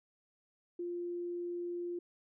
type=tone; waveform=sine; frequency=349.2 Hz; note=F4; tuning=in tune; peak=-36 dBFS; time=0.79-1.99 s; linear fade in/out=5 ms; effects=none